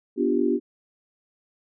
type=chord; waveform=sine; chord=G dominant seventh; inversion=first; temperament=equal; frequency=246.9 / 293.7 / 349.2 / 392 Hz; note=B3 / D4 / F4 / G4; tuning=0 / 0 / 0 / 0 cents; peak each=-25 dBFS; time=0.16-0.6 s; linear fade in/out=50 ms; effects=none